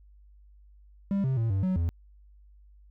triangle tone with pitch steps, 198 / 132.2 / 113.9 / 96.6 / 186 / 83.9 Hz, G3 / C3 / A#2 / G2 / F#3 / E2, +18 / +18 / -40 / -25 / +9 / +31 cents, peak -22 dBFS, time 1.11-1.89 s, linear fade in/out 0 ms, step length 130 ms, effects added 50 Hz sine -52 dBFS peak until 2.9 s

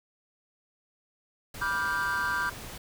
pink noise, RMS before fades -42 dBFS, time 1.54-2.78 s, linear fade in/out 5 ms
triangle chord, G dominant seventh, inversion first, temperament just, 980 / 1176 / 1411.2 / 1568 Hz, B5 / D6 / F6 / G6, -14 / +2 / +18 / 0 cents, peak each -32 / -32 / -32 / -28 dBFS, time 1.61-2.5 s, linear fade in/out 10 ms
effects none

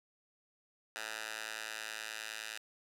10% pulse tone with high-pass filter sweep, 109.7 Hz, A2, 5 cents flat, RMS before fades -43 dBFS, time 0.96-2.58 s, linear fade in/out 0 ms, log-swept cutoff 1300 to 2000 Hz, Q 1, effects low-pass 12000 Hz 12 dB/octave

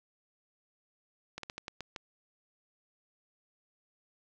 slowing click train, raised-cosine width 0.2 ms, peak -22 dBFS, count 7, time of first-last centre 1.38-1.962 s, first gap 53 ms, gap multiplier 1.24, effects low-pass 7000 Hz 12 dB/octave + 10-bit

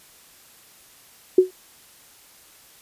sine tone with exponential decay, 370 Hz, F#4, in tune, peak -6 dBFS, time 1.38-1.51 s, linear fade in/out 5 ms, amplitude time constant 27 ms, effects white hiss -51 dBFS RMS until 2.81 s + resampled to 32000 Hz

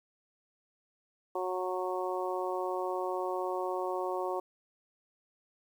harmonic tone, 183.7 Hz, F#3, 12 cents flat, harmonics 2 / 3 / 4 / 5 / 6, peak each -35 / -37 / -38 / -39 / -40 dBFS, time 1.35-4.4 s, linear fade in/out 5 ms, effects 10-bit

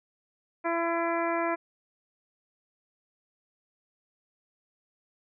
harmonic tone, 336.3 Hz, E4, 35 cents sharp, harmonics 1 / 2 / 3 / 4 / 5 / 6 / 7, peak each -31 / -30 / -32 / -36 / -38 / -39 / -40 dBFS, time 0.64-1.56 s, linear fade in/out 20 ms, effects none

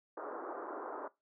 pink band-pass noise, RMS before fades -43 dBFS, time 0.17-1.08 s, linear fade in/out 5 ms, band 310 to 1400 Hz, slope 48 dB/octave, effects noise-tail reverb RT60 0.2 s tail -19 dB re dry

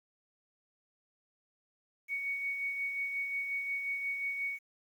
sine tone with tremolo, 2232 Hz, C#7, 11 cents sharp, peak -31 dBFS, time 2.08-4.59 s, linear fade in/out 50 ms, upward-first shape sine, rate 5.6 Hz, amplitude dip 40%, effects 10-bit

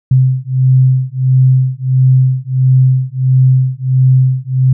sine beating tone pair, 129.2 / 130.7 Hz, C3 / C3, -21 / -1 cents, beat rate 1.5 Hz, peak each -10 dBFS, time 0.11-4.73 s, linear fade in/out 5 ms, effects none

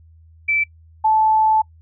sine tone pair in turn, 2323 / 872.1 Hz, D7 / A5, -20 / -16 cents, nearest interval octave + perfect fourth, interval 1696 cents, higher first, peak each -15 / -12 dBFS, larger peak second, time 0.48-0.64 / 1.04-1.62 s, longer second, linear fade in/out 10 ms, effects noise-tail reverb RT60 0.1 s tail -25 dB re dry + added 81 Hz sine -45 dBFS peak until 1.81 s

